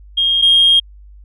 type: tone pair in turn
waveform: sine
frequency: 3237 / 3237 Hz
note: G#7 / G#7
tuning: -45 / -45 cents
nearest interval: unison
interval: 0 cents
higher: neither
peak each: -11 / -6 dBFS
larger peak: second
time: 0.17-0.42 / 0.42-0.8 s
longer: second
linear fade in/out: 10 ms
effects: tanh soft clip ceiling -3 dBFS + added 50 Hz sine -37 dBFS peak until 1.24 s